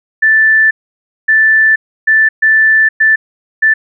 sine tone bursts at uneven times, 1761 Hz, A6, 1 cent sharp, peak -5 dBFS, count 6, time 0.22-0.71 / 1.28-1.76 / 2.07-2.29 / 2.42-2.89 / 3-3.16 / 3.62-3.74 s, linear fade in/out 10 ms, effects none

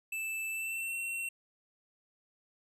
square tone with pitch glide, 2639 to 2719 Hz, E7 to F7, +1 to -47 cents, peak -35 dBFS, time 0.12-1.29 s, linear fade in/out 5 ms, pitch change +52 cents, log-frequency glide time 0.5-0.96 s, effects none

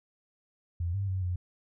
sine tone with pitch steps, 86.1 / 98.8 / 94.1 / 89.7 Hz, F2 / G2 / F#2 / F2, -24 / +14 / +30 / +47 cents, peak -28 dBFS, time 0.8-1.36 s, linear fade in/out 5 ms, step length 140 ms, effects none

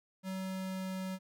square tone with pitch glide, 189.2 to 188.11 Hz, F#3 to F#3, +39 to +29 cents, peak -37 dBFS, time 0.23-1.19 s, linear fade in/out 50 ms, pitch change -10 cents, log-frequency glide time 0.35-0.97 s, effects none

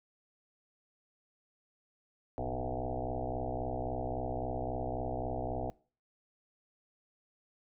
sine tone with frequency modulation, 374.3 Hz, F#4, 20 cents sharp, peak -33 dBFS, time 2.38-5.7 s, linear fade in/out 0 ms, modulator 63.7 Hz, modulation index 6.2, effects noise-tail reverb RT60 0.4 s tail -23 dB re dry

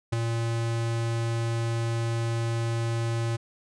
square tone with ADSR envelope, 115.6 Hz, A#2, 14 cents flat, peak -21 dBFS, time 0.12-3.37 s, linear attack 13 ms, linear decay 6 ms, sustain -5 dB, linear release 15 ms, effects resampled to 22050 Hz

